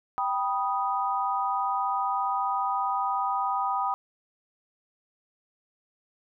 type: chord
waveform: sine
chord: G augmented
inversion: none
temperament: equal with one note detuned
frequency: 784 / 979.2 / 1244.5 Hz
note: G5 / B5 / D#6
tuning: 0 / -15 / 0 cents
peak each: -29 dBFS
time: 0.18-3.94 s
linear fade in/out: 0 ms
effects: none